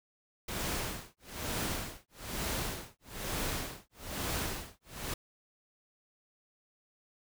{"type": "noise with tremolo", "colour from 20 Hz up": "pink", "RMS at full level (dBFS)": -34, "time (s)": [0.48, 5.14], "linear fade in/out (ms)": 5, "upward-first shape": "sine", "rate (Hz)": 1.1, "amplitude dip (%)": 100, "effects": []}